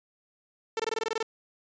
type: tone bursts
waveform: sawtooth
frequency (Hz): 446.9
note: A4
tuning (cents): +27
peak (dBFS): -23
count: 10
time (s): 0.77-1.228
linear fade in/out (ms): 2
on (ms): 26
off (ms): 22
effects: resampled to 16000 Hz